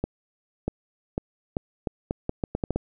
accelerating click train, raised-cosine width 2 ms, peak -12 dBFS, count 12, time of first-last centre 0.04-2.76 s, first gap 640 ms, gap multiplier 0.78, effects none

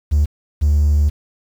triangle tone pair in turn, 74 / 74 Hz, D2 / D2, +14 / +14 cents, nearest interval unison, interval 0 cents, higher neither, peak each -8 dBFS, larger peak neither, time 0.11-0.26 / 0.61-1.1 s, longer second, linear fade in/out 20 ms, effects tanh soft clip ceiling -6 dBFS + 7-bit

